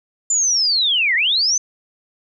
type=linear two-way sweep; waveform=sine; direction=down then up; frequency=7200 to 1800 to 6280 Hz; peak=-14 dBFS; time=0.3-1.58 s; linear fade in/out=5 ms; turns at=1.15 s; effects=none